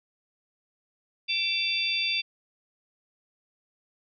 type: tone cluster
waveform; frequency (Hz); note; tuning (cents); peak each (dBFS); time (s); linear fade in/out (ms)
sine; 2326 / 2694 / 3538 / 4688; D7 / E7 / A7 / D8; -17 / +37 / +9 / -4; -34 / -29 / -29 / -31; 1.28-2.22; 20
effects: none